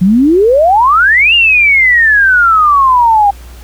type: exponential two-way sweep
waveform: sine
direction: up then down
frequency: 173.7 to 2853 to 792 Hz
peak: -4 dBFS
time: 0.01-3.31 s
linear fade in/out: 10 ms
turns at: 1.34 s
effects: added 60 Hz sine -29 dBFS peak until 3.63 s + pink hiss -39 dBFS RMS until 3.63 s